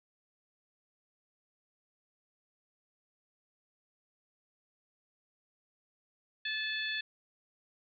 harmonic tone, 868 Hz, A5, 24 cents flat, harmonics 2 / 3 / 4 / 5, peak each -36 / -40 / -38 / -43 dBFS, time 6.45-7.01 s, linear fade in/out 5 ms, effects none

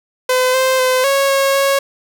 sawtooth tone with pitch steps, 509 / 521 / 512 / 551 / 547 / 551 Hz, C5 / C5 / C5 / C#5 / C#5 / C#5, -48 / -7 / -38 / -11 / -23 / -11 cents, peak -8 dBFS, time 0.29-1.79 s, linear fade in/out 5 ms, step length 250 ms, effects none

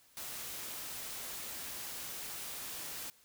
white noise, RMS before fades -43 dBFS, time 0.17-3.1 s, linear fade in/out 0 ms, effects white hiss -65 dBFS RMS until 3.24 s

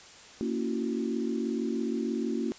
sine chord, F# dominant seventh, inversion first, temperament just, 231.2 / 277.5 / 333 / 370 Hz, A#3 / C#4 / E4 / F#4, -14 / +2 / +18 / 0 cents, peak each -31 / -34 / -35 / -35 dBFS, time 0.41-2.52 s, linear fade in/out 0 ms, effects white hiss -50 dBFS RMS until 2.58 s + resampled to 16000 Hz

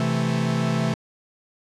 45% pulse chord, A minor, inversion first, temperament equal, 130.81 / 164.81 / 220 Hz, C3 / E3 / A3, 0 / 0 / 0 cents, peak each -25 dBFS, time 0-0.94 s, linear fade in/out 2 ms, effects low-pass 7000 Hz 12 dB/octave

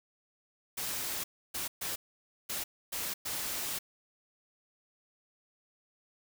white noise bursts at uneven times, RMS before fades -36 dBFS, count 6, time 0.77-1.24 / 1.54-1.68 / 1.81-1.96 / 2.49-2.64 / 2.92-3.14 / 3.25-3.79 s, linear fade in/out 10 ms, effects none

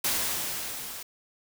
white noise with level ramp, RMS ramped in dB -26 to -40 dBFS, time 0.04-1.03 s, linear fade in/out 5 ms, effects none

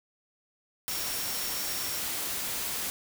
sine tone in noise, 5540 Hz, F8, 15 cents flat, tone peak -39 dBFS, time 0.89-1.99 s, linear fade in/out 0 ms, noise white, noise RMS -33 dBFS, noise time 0.88-2.9 s, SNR -9 dB, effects none

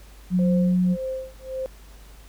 sine tone, 181.7 Hz, F#3, 31 cents flat, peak -17 dBFS, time 0.3-0.97 s, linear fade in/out 50 ms
sine tone with tremolo, 523.3 Hz, C5, in tune, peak -25 dBFS, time 0.39-1.66 s, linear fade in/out 0 ms, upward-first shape sine, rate 1.8 Hz, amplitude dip 100%
effects added 50 Hz sine -44 dBFS peak until 2.28 s + pink hiss -52 dBFS RMS until 2.28 s

